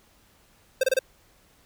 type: tone bursts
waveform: square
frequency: 523.3 Hz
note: C5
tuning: in tune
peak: -19 dBFS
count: 4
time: 0.81-0.991 s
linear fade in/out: 5 ms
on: 25 ms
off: 27 ms
effects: pink hiss -60 dBFS RMS until 1.65 s